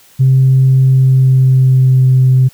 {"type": "tone with pitch glide", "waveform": "sine", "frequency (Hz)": [132, 129.51], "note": ["C3", "C3"], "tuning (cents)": [16, -17], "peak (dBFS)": -4, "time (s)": [0.19, 2.49], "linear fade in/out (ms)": 20, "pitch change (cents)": -33, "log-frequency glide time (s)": [0.81, 2.17], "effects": ["tanh soft clip ceiling -1 dBFS", "white hiss -45 dBFS RMS until 2.53 s"]}